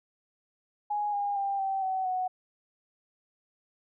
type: tone with pitch steps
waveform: sine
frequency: 830.6 / 811.6 / 793.1 / 775 / 757.3 / 740 Hz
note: G#5 / G#5 / G5 / G5 / F#5 / F#5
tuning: 0 / -40 / +20 / -20 / +40 / 0 cents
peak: -27 dBFS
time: 0.9-2.28 s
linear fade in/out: 10 ms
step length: 230 ms
effects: none